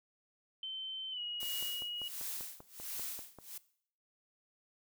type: tone with pitch glide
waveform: sine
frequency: 3087 to 2897 Hz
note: G7 to F#7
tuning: -27 to -37 cents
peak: -38 dBFS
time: 0.63-2.08 s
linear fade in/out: 2 ms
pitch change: -110 cents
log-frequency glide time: 1.11-1.21 s
type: noise with tremolo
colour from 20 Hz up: blue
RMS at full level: -40 dBFS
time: 1.4-3.58 s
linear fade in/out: 5 ms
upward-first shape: sine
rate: 1.4 Hz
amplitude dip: 95%
type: click train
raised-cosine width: 1 ms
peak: -36 dBFS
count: 11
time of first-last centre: 1.43-3.387 s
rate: 5.11 Hz
effects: noise-tail reverb RT60 0.6 s tail -19 dB re dry